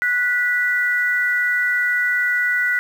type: tone pair together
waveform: sine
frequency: 1472.1 / 1965 Hz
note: F#6 / B6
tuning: -9 / -9 cents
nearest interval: perfect fourth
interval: 500 cents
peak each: -19 dBFS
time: 0.02-2.79 s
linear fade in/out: 0 ms
effects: 7-bit